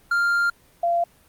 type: tone pair in turn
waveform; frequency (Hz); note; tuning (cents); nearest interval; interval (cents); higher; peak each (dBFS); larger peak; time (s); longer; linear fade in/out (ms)
triangle / sine; 1396.9 / 687.2; F6 / F5; 0 / -28; octave; 1228; first; -16 / -18; first; 0.11-0.5 / 0.83-1.04; first; 5
effects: pink hiss -56 dBFS RMS until 1.28 s + Opus 32 kbps